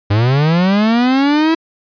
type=linear sweep; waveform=45% pulse; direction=up; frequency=98 to 329.6 Hz; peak=-10 dBFS; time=0.1-1.55 s; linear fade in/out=10 ms; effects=resampled to 11025 Hz